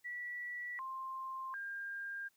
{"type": "tone with pitch steps", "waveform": "sine", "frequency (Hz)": [1949, 1054, 1604], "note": ["B6", "C6", "G6"], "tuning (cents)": [-23, 12, 39], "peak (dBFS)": -40, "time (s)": [0.04, 2.29], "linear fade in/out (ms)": 20, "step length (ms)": 750, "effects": ["white hiss -75 dBFS RMS until 2.36 s"]}